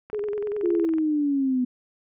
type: click train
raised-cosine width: 0.5 ms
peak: -27 dBFS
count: 20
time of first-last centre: 0.1-0.984 s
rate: 21.5 Hz
type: tone with vibrato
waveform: sine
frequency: 415.3 Hz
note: G#4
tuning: in tune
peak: -25 dBFS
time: 0.13-0.85 s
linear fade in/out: 0 ms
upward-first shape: square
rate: 10 Hz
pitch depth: 38 cents each way
type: linear sweep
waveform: sine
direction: down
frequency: 353.4 to 246.9 Hz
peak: -20 dBFS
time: 0.63-1.65 s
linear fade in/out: 10 ms
effects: none